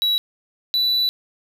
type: tone pair in turn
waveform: triangle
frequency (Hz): 3900 / 3964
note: B7 / B7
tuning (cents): -23 / +6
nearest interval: unison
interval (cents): 29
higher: second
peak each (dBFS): -15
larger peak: neither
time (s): 0.02-0.18 / 0.74-1.09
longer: second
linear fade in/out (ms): 0
effects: none